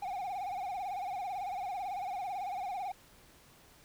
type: tone with vibrato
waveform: triangle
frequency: 765 Hz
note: G5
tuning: 42 cents flat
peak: -33 dBFS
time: 0.02-2.92 s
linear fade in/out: 5 ms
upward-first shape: sine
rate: 18 Hz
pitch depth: 120 cents each way
effects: pink hiss -60 dBFS RMS until 3.84 s